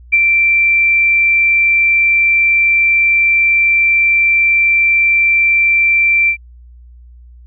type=tone with ADSR envelope; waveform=sine; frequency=2349 Hz; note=D7; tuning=in tune; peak=-5 dBFS; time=0.12-6.37 s; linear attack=18 ms; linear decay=37 ms; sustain=-3 dB; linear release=84 ms; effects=added 60 Hz sine -36 dBFS peak until 7.46 s